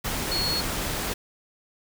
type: tone in noise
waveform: sine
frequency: 4335 Hz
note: C#8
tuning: 39 cents flat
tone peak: -25 dBFS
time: 0.31-0.61 s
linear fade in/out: 10 ms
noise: pink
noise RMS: -29 dBFS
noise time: 0.04-1.14 s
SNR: +1 dB
effects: none